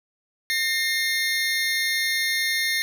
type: tone pair together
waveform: 25% pulse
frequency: 1828.3 / 2117 Hz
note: A#6 / C7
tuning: -34 / +20 cents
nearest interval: minor third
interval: 254 cents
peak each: -21 dBFS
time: 0.5-2.82 s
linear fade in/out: 0 ms
effects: none